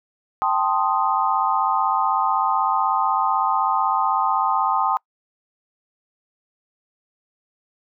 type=chord; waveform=sine; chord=A half-diminished seventh; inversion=third; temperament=equal; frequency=784 / 880 / 1046.5 / 1244.5 Hz; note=G5 / A5 / C6 / Eb6; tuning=0 / 0 / 0 / 0 cents; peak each=-23 dBFS; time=0.42-4.97 s; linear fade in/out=0 ms; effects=noise-tail reverb RT60 0.1 s tail -26 dB re dry